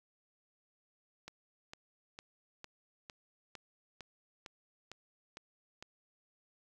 click train, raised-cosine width 0.2 ms, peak -29 dBFS, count 11, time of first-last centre 1.28-5.825 s, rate 2.2 Hz, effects 10-bit

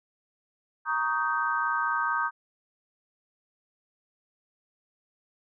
sine chord, Eb dominant seventh, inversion second, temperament just, 933.4 / 1120.1 / 1244.5 / 1555.6 Hz, Bb5 / Db6 / Eb6 / G6, +2 / +18 / 0 / -14 cents, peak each -31 / -33 / -29 / -29 dBFS, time 0.85-2.31 s, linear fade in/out 50 ms, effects none

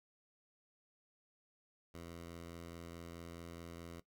10% pulse tone, 84.7 Hz, E2, 48 cents sharp, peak -40 dBFS, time 1.94-4 s, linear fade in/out 5 ms, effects noise-tail reverb RT60 0.1 s tail -17 dB re dry

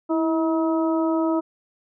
harmonic tone with a mistuned harmonic, 319.8 Hz, D#4, 48 cents sharp, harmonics 1 / 2 / 3 / 4, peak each -20 / -26 / -30 / -32 dBFS, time 0.09-1.41 s, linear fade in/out 20 ms, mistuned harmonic 1, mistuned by +36 cents, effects none

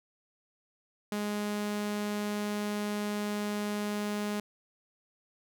sawtooth tone, 207.7 Hz, G#3, in tune, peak -27 dBFS, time 1.12-4.4 s, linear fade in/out 2 ms, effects none

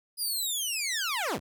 15% pulse linear sweep, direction down, 4978 to 30.87 Hz, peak -22 dBFS, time 0.17-1.4 s, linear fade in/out 50 ms, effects none

